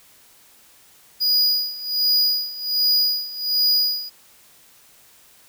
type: tone with tremolo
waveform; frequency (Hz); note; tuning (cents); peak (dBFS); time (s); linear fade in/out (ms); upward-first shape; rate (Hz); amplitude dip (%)
square; 4912; D#8; -23; -15; 1.2-4.1; 20; sine; 1.3; 85
effects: white hiss -52 dBFS RMS until 5.48 s